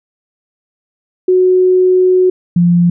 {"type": "tone pair in turn", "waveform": "sine", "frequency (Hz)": [368.2, 173.77], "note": ["F#4", "F3"], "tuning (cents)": [-8, -8], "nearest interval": "octave + minor second", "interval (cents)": 1300, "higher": "first", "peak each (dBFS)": -6, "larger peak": "neither", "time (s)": [[1.28, 2.3], [2.56, 2.9]], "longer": "first", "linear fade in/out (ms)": 5, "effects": []}